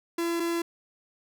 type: tone pair in turn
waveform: 45% pulse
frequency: 338.4 / 338.4 Hz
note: E4 / E4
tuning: +45 / +45 cents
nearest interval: unison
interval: 0 cents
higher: neither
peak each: -26 dBFS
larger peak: neither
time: 0.18-0.4 / 0.4-0.62 s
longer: neither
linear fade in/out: 5 ms
effects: none